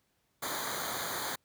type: noise with comb filter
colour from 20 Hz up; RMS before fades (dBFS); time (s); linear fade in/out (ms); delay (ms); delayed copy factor
pink; -36; 0.42-1.36; 10; 0.37; -1
effects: pink hiss -75 dBFS RMS until 1.44 s + high-pass 60 Hz 12 dB/octave